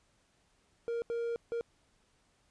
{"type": "tone bursts at uneven times", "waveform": "triangle", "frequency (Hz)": 467.6, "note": "A#4", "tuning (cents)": 5, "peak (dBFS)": -30, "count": 3, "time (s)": [[0.88, 1.02], [1.1, 1.36], [1.52, 1.61]], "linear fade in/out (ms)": 0, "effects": ["pink hiss -71 dBFS RMS until 2.5 s", "resampled to 22050 Hz"]}